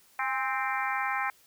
harmonic tone with a mistuned harmonic, 261.6 Hz, C4, in tune, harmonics 3 / 4 / 5 / 6 / 7 / 8 / 9, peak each -33 / -34 / -35 / -36 / -36 / -37 / -38 dBFS, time 0.19-1.3 s, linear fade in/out 2 ms, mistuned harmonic 3, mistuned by +52 cents, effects white hiss -61 dBFS RMS until 1.46 s

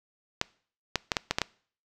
clicks, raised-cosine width 0.2 ms, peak -7 dBFS, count 7, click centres 0.414 / 0.957 / 1.118 / 1.168 / 1.31 / 1.385 / 1.417 s, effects noise-tail reverb RT60 0.5 s tail -24 dB re dry

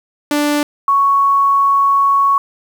sawtooth / sine tone pair in turn, 293.7 / 1110.8 Hz, D4 / C#6, 0 / +3 cents, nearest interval octave + major seventh, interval 2303 cents, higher second, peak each -9 dBFS, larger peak neither, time 0.31-0.63 / 0.88-2.38 s, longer second, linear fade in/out 2 ms, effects 7-bit

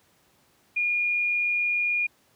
sine tone, 2429 Hz, D#7, 42 cents flat, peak -22 dBFS, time 0.76-2.07 s, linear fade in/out 10 ms, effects pink hiss -63 dBFS RMS until 2.35 s + high-pass 100 Hz 12 dB/octave

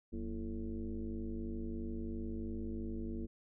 sine tone with frequency modulation, 128.6 Hz, C3, 30 cents flat, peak -37 dBFS, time 0.12-3.27 s, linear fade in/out 20 ms, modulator 103 Hz, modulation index 2.3, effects none

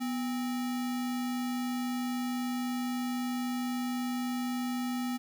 sine tone with sample-and-hold, 246.9 Hz, B3, in tune, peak -30 dBFS, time 0-5.18 s, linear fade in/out 20 ms, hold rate 1050 Hz, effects none

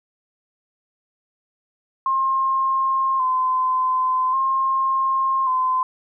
sine tone with vibrato, 1046.5 Hz, C6, in tune, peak -17 dBFS, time 2.06-5.83 s, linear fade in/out 2 ms, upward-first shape square, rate 0.44 Hz, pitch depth 31 cents each way, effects none

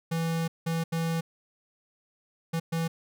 square tone bursts at uneven times, 164.81 Hz, E3, in tune, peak -27 dBFS, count 5, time 0.11-0.48 / 0.66-0.84 / 0.92-1.21 / 2.53-2.6 / 2.72-2.88 s, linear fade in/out 10 ms, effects none

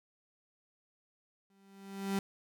35% pulse tone with exponential growth, 196 Hz, G3, in tune, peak -27 dBFS, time 1.5-2.19 s, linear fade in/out 2 ms, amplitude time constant 150 ms, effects none

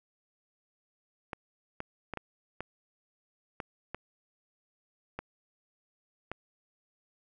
clicks, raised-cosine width 0.5 ms, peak -21 dBFS, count 9, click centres 1.332 / 1.804 / 2.137 / 2.173 / 2.606 / 3.602 / 3.946 / 5.19 / 6.316 s, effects none

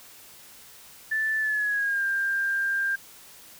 sine tone with pitch glide, 1757 to 1592.7 Hz, A6 to G6, -3 to +27 cents, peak -23 dBFS, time 1.11-2.96 s, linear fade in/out 10 ms, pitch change -170 cents, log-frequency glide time 1.38-2.04 s, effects white hiss -49 dBFS RMS until 3.59 s

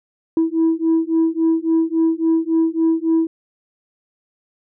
sine beating tone pair, 324.3 / 327.9 Hz, E4 / E4, -28 / -9 cents, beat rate 3.6 Hz, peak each -16 dBFS, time 0.37-3.27 s, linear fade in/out 2 ms, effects tanh soft clip ceiling -10 dBFS

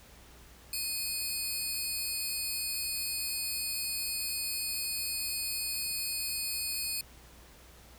15% pulse tone pair together, 2503 / 4387 Hz, D#7 / C#8, +10 / -19 cents, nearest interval minor seventh, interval 971 cents, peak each -31 / -27 dBFS, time 0.73-7.01 s, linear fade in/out 2 ms, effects added 60 Hz sine -56 dBFS peak until 7.98 s + pink hiss -56 dBFS RMS until 7.98 s

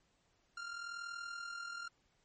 45% pulse tone with amplitude modulation, 1393 Hz, F6, 5 cents flat, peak -40 dBFS, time 0.57-1.88 s, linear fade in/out 5 ms, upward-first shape sine, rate 40.8 Hz, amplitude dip 55%, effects pink hiss -75 dBFS RMS until 2.24 s + MP3 32 kbps

